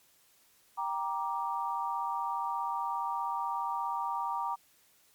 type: chord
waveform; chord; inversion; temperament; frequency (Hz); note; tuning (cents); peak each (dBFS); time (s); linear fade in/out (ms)
sine; G minor; none; just; 784 / 940.8 / 1176; G5 / Bb5 / D6; 0 / +16 / +2; -37 / -33 / -36; 0.77-4.56; 20
effects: white hiss -65 dBFS RMS until 5.14 s + MP3 96 kbps